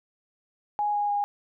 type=tone with pitch steps; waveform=sine; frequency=830.6 / 823.9 / 817.3 Hz; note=G#5 / G#5 / G#5; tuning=0 / -14 / -28 cents; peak=-23 dBFS; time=0.79-1.24 s; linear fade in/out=0 ms; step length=150 ms; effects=none